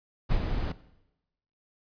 brown noise with ADSR envelope, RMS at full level -24 dBFS, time 0.29-0.72 s, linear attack 26 ms, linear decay 68 ms, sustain -5 dB, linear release 4 ms, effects noise-tail reverb RT60 0.9 s tail -17 dB re dry + resampled to 11025 Hz

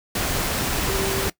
sine tone in noise, 388.9 Hz, G4, 14 cents flat, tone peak -26 dBFS, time 0.89-1.28 s, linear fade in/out 5 ms, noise pink, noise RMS -24 dBFS, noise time 0.15-1.3 s, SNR -5 dB, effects noise-tail reverb RT60 0.1 s tail -20 dB re dry

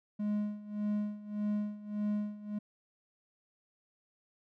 triangle tone with tremolo, 208.6 Hz, G#3, 8 cents sharp, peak -27 dBFS, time 0.19-2.59 s, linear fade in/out 10 ms, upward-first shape sine, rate 1.7 Hz, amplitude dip 85%, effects none

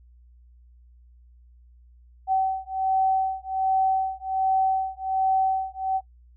sine beating tone pair, 763 / 764.3 Hz, G5 / G5, -47 / -44 cents, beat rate 1.3 Hz, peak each -24 dBFS, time 2.27-6.01 s, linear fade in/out 50 ms, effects noise-tail reverb RT60 0.1 s tail -22 dB re dry + added 60 Hz sine -50 dBFS peak until 6.36 s

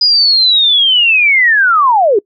sine linear sweep, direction down, 4978 to 370 Hz, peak -6 dBFS, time 0.01-2.19 s, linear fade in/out 5 ms, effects noise-tail reverb RT60 0.1 s tail -24 dB re dry

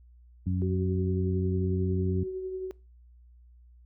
harmonic tone, 91.6 Hz, F#2, 17 cents flat, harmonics 1 / 2 / 3, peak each -27 / -30 / -37 dBFS, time 0.46-2.24 s, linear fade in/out 10 ms
sine tone with tremolo, 374.5 Hz, F#4, 21 cents sharp, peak -30 dBFS, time 0.62-2.71 s, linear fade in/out 0 ms, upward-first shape triangle, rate 11 Hz, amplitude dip 40%
effects noise-tail reverb RT60 0.3 s tail -23 dB re dry + added 60 Hz sine -52 dBFS peak until 3.85 s

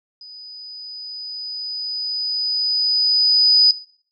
sine tone with level ramp, 4978 Hz, D#8, in tune, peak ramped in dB -36 to -8 dBFS, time 0.21-3.71 s, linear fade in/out 2 ms, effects noise-tail reverb RT60 0.5 s tail -18 dB re dry

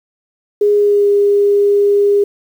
sine tone with pitch glide, 413 to 405.9 Hz, G#4 to G#4, -10 to -40 cents, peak -8 dBFS, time 0.61-2.24 s, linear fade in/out 5 ms, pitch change -30 cents, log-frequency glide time 0.75-1.08 s, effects 7-bit

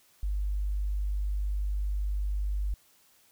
sine tone, 50 Hz, G1, 35 cents sharp, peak -27 dBFS, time 0.23-2.74 s, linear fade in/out 0 ms, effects white hiss -63 dBFS RMS until 3.31 s

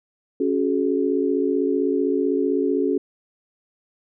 sine chord, C# suspended fourth, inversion none, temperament equal with one note detuned, 277.2 / 370 / 425.7 Hz, C#4 / F#4 / G#4, 0 / 0 / +43 cents, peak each -22 / -23 / -23 dBFS, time 0.4-2.98 s, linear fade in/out 5 ms, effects none

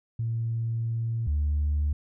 sine tone pair in turn, 114.7 / 73.89 Hz, A#2 / D2, -28 / +11 cents, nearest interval minor sixth, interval 761 cents, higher first, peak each -25 / -21 dBFS, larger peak second, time 0.19-1.27 / 1.27-1.93 s, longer first, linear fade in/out 5 ms, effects tanh soft clip ceiling -20 dBFS

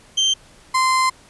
35% pulse tone pair in turn, 3136 / 1038.4 Hz, G7 / C6, 0 / -13 cents, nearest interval octave + perfect fifth, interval 1913 cents, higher first, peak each -13 dBFS, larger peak neither, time 0.17-0.34 / 0.74-1.1 s, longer second, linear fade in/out 10 ms, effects pink hiss -49 dBFS RMS until 1.29 s + resampled to 24000 Hz

